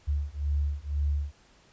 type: beating tone pair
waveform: sine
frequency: 71.4 / 73.4 Hz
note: D2 / D2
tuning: -48 / 0 cents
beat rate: 2 Hz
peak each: -29 dBFS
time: 0.07-1.33 s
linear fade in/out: 20 ms
effects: pink hiss -60 dBFS RMS until 1.72 s + resampled to 16000 Hz

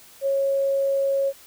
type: tone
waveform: sine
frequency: 549 Hz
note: C#5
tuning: 17 cents flat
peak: -19 dBFS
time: 0.21-1.33 s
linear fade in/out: 50 ms
effects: white hiss -49 dBFS RMS until 1.46 s

